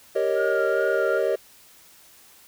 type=chord; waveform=triangle; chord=Eb dominant seventh; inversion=first; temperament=equal; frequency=392 / 466.2 / 554.4 / 622.3 Hz; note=G4 / Bb4 / Db5 / Eb5; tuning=0 / 0 / 0 / 0 cents; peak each=-24 dBFS; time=0.15-1.36 s; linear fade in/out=10 ms
type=tone with vibrato; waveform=sine; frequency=1410 Hz; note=F6; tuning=16 cents sharp; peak=-27 dBFS; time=0.35-1.22 s; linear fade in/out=50 ms; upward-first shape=sine; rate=2.4 Hz; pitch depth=24 cents each way
effects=white hiss -52 dBFS RMS until 2.47 s